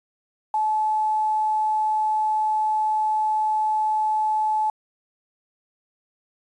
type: tone with quantisation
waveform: sine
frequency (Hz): 862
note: A5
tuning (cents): -36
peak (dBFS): -19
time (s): 0.54-4.7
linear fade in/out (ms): 2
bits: 8
effects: resampled to 22050 Hz